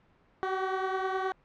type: beating tone pair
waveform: 15% pulse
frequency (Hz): 377.2 / 386.8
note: F#4 / G4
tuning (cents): +33 / -23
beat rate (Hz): 9.6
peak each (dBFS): -23 / -29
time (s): 0.43-1.32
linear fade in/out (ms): 0
effects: pink hiss -64 dBFS RMS until 1.44 s + low-pass 2000 Hz 12 dB/octave